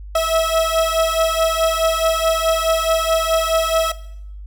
30% pulse beating tone pair, 648 / 652.7 Hz, E5 / E5, -30 / -17 cents, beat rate 4.7 Hz, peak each -16 dBFS, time 0.15-3.92 s, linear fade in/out 5 ms, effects noise-tail reverb RT60 0.7 s tail -17 dB re dry + added 50 Hz sine -31 dBFS peak until 4.46 s

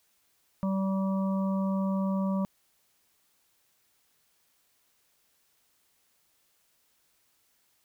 harmonic tone, 192.8 Hz, G3, 28 cents flat, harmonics 1 / 3 / 5 / 6, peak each -26 / -36 / -40 / -42 dBFS, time 0.63-2.45 s, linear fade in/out 0 ms, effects white hiss -70 dBFS RMS until 7.84 s

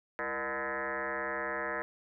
sine tone with frequency modulation, 1151 Hz, D6, 35 cents flat, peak -32 dBFS, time 0.19-1.82 s, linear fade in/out 0 ms, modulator 136 Hz, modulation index 5.7, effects none

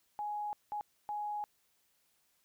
sine tone bursts at uneven times, 834 Hz, G#5, 7 cents sharp, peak -35 dBFS, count 3, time 0.19-0.53 / 0.72-0.81 / 1.09-1.44 s, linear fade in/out 0 ms, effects white hiss -74 dBFS RMS until 2.44 s

